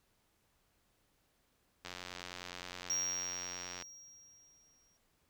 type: click train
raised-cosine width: 0.2 ms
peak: -26 dBFS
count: 178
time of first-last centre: 1.85-3.823 s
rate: 89.7 Hz
type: tone with exponential decay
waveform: triangle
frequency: 5640 Hz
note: F8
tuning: 16 cents sharp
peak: -30 dBFS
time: 2.9-4.97 s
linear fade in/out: 1 ms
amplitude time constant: 450 ms
effects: pink hiss -75 dBFS RMS until 5.29 s